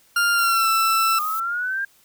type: tone with pitch glide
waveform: 40% pulse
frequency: 1400 to 1329.8 Hz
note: F6 to E6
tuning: +4 to +15 cents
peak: -16 dBFS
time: 0.16-1.19 s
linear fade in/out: 5 ms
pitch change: -89 cents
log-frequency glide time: 0.33-0.69 s
type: noise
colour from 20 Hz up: violet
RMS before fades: -33 dBFS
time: 0.38-1.4 s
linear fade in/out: 5 ms
type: linear sweep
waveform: sine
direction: up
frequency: 1200 to 1616 Hz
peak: -22 dBFS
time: 1.18-1.85 s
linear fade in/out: 5 ms
effects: white hiss -57 dBFS RMS until 2.04 s